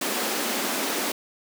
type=high-pass noise; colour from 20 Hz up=pink; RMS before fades=-27 dBFS; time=0.01-1.12 s; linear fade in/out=5 ms; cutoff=210 Hz; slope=48 dB/octave; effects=none